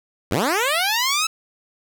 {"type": "linear sweep", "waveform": "10% pulse", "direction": "up", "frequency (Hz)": [71, 1322], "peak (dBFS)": -10, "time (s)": [0.31, 1.27], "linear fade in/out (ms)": 5, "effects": []}